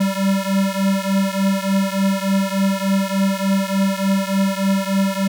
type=beating tone pair; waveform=square; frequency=193.3 / 196.7 Hz; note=G3 / G3; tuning=-24 / +6 cents; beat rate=3.4 Hz; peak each=-19 / -21 dBFS; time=0-5.28 s; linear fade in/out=10 ms; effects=none